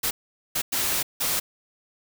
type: noise bursts at uneven times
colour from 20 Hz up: white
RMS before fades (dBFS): -25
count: 4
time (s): 0.03-0.11 / 0.55-0.62 / 0.72-1.03 / 1.2-1.4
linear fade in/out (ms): 10
effects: none